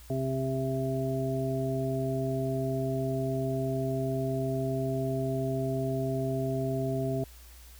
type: harmonic tone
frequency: 132.5 Hz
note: C3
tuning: 22 cents sharp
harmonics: 1 / 2 / 3 / 5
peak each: -31 / -34 / -34 / -34 dBFS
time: 0.1-7.24 s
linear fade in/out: 2 ms
effects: added 60 Hz sine -49 dBFS peak until 7.79 s + white hiss -55 dBFS RMS until 7.79 s